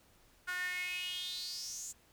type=tone with high-pass filter sweep; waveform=sawtooth; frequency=361.6 Hz; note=F#4; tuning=40 cents flat; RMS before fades=-40 dBFS; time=0.47-1.93 s; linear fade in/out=20 ms; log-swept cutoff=1500 to 7400 Hz; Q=7.4; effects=pink hiss -66 dBFS RMS until 2.12 s